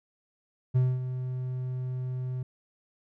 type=tone with ADSR envelope; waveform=triangle; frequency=127.5 Hz; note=C3; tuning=44 cents flat; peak=-17 dBFS; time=0.74-2.43 s; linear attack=21 ms; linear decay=230 ms; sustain=-11 dB; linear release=4 ms; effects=none